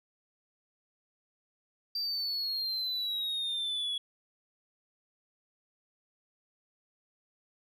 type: exponential sweep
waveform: sine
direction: down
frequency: 4705 to 3356 Hz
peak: -28 dBFS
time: 1.95-3.98 s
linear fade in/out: 5 ms
effects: tanh soft clip ceiling -30 dBFS